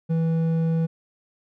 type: tone with hard clipping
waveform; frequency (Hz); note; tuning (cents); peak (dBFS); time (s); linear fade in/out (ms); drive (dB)
sine; 163.5; E3; -14; -21; 0.09-0.87; 20; 6
effects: none